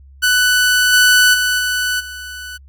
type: tone with level steps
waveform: sawtooth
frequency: 1491 Hz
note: F#6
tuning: 13 cents sharp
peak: -7 / -4 / -10 / -12 / -24 dBFS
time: 0.22-2.58 s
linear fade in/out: 20 ms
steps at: 0.92 / 1.33 / 1.58 / 1.99 s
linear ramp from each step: 20 ms
effects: added 68 Hz sine -39 dBFS peak until 2.68 s + MP3 96 kbps